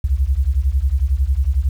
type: beating tone pair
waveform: sine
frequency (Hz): 61.74 / 72.74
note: B1 / D2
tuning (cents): 0 / -16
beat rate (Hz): 11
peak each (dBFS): -17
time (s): 0.04-1.69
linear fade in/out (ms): 5
effects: 8-bit